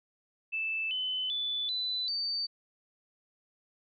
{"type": "tone with pitch steps", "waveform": "sine", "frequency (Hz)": [2637, 3029, 3480, 3997, 4591], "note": ["E7", "F#7", "A7", "B7", "D8"], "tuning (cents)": [0, 40, -20, 20, -40], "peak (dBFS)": -30, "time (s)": [0.52, 2.47], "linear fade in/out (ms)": 20, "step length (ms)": 390, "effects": []}